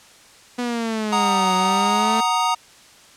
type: exponential two-way sweep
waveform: sawtooth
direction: down then up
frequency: 246.9 to 185 to 225 Hz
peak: -18 dBFS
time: 0.58-2.21 s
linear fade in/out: 10 ms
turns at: 1.55 s
type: chord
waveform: square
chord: D# minor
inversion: first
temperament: equal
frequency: 740 / 932.3 / 1244.5 Hz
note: F#5 / A#5 / D#6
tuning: 0 / 0 / 0 cents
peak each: -25 / -21 / -23 dBFS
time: 1.12-2.55 s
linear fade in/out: 10 ms
effects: white hiss -48 dBFS RMS until 3.16 s + low-pass 8000 Hz 12 dB/octave